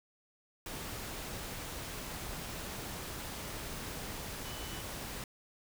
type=tone in noise; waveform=sine; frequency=2983 Hz; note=F#7; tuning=13 cents sharp; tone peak=-50 dBFS; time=4.45-4.81 s; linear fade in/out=2 ms; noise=pink; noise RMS=-42 dBFS; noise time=0.66-5.24 s; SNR=-11 dB; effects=none